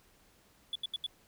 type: tone bursts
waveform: triangle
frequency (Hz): 3445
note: A7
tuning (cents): -37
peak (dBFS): -30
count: 4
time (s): 0.73-1.064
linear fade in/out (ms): 2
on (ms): 25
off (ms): 78
effects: tanh soft clip ceiling -28 dBFS + pink hiss -65 dBFS RMS until 1.27 s